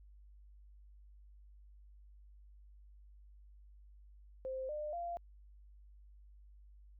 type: tone with pitch steps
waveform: sine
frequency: 523.3 / 601.1 / 690.5 Hz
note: C5 / D5 / F5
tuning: 0 / +40 / -20 cents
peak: -38 dBFS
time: 4.45-5.17 s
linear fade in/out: 0 ms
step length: 240 ms
effects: added 50 Hz sine -56 dBFS peak until 6.99 s